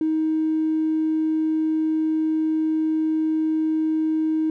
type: tone with tanh clipping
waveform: triangle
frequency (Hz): 315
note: D#4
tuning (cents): +21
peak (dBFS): -18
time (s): 0.01-4.5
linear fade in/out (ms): 2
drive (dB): 1
effects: none